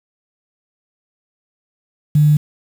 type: tone with quantisation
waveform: sine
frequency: 150 Hz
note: D3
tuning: 37 cents sharp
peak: -8 dBFS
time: 2.15-2.37 s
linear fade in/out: 5 ms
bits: 6
effects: none